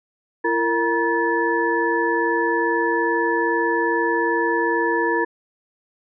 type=tone cluster; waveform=sine; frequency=337.5 / 459.9 / 953 / 1738 Hz; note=E4 / A#4 / A#5 / A6; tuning=+41 / -23 / +38 / -22 cents; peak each=-23 dBFS; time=0.44-5.25 s; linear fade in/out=10 ms; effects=none